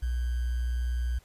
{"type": "tone with sample-and-hold", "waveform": "sine", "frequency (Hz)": 60.7, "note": "B1", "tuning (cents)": -29, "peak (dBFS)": -26, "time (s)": [0.02, 1.19], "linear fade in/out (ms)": 10, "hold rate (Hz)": 1575, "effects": ["pink hiss -61 dBFS RMS until 1.24 s", "resampled to 32000 Hz"]}